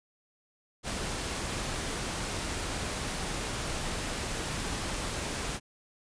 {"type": "noise", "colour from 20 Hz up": "pink", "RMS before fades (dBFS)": -34, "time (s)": [0.83, 5.6], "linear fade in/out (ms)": 50, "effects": ["resampled to 22050 Hz"]}